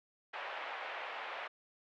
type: band-pass noise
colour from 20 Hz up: pink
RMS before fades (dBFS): -43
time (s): 0.33-1.48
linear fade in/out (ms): 10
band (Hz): 600 to 2800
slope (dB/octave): 24
effects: none